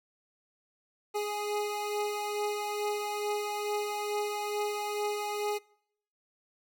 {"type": "beating tone pair", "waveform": "25% pulse", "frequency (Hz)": [415.3, 417.6], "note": ["G#4", "G#4"], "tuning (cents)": [0, 10], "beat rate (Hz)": 2.3, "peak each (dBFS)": [-28, -34], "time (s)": [1.14, 5.59], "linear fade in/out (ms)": 20, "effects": ["noise-tail reverb RT60 0.7 s tail -25 dB re dry"]}